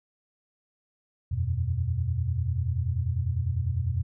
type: chord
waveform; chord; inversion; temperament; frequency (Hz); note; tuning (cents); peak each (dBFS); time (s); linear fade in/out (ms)
sine; E suspended second; none; equal with one note detuned; 82.41 / 92.5 / 122.12; E2 / F#2 / B2; 0 / 0 / -19; -29; 1.31-4.03; 10
effects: none